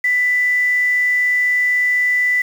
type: tone with quantisation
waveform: sine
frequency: 1986 Hz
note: B6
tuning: 9 cents sharp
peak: -13 dBFS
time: 0.04-2.42 s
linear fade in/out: 5 ms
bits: 6
effects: none